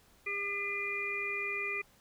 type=harmonic tone; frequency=402.9 Hz; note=G4; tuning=48 cents sharp; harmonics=1 / 3 / 5 / 6; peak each=-42 / -44 / -38 / -35 dBFS; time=0.26-1.82 s; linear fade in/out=10 ms; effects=pink hiss -64 dBFS RMS until 2 s